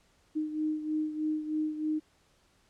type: beating tone pair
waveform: sine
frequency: 307.8 / 311 Hz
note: D#4 / D#4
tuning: -19 / -1 cents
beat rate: 3.2 Hz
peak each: -30 / -36 dBFS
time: 0.35-2 s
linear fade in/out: 20 ms
effects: pink hiss -67 dBFS RMS until 2.69 s + low-pass 9000 Hz 12 dB/octave